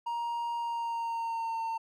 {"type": "tone with pitch glide", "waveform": "triangle", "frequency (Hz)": [940, 906.9], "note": ["A#5", "A#5"], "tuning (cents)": [14, -48], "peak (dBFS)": -29, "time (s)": [0.06, 1.78], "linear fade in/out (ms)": 10, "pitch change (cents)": -62, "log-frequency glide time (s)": [0.56, 1.61], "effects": []}